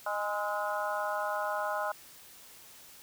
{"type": "harmonic tone with a mistuned harmonic", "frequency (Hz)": 206.3, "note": "G#3", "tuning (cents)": -11, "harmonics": [3, 4, 5, 6, 7], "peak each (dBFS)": [-35, -36, -37, -38, -38], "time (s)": [0.06, 1.92], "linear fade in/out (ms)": 5, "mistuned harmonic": 6, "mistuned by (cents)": 48, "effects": ["white hiss -53 dBFS RMS until 3.02 s"]}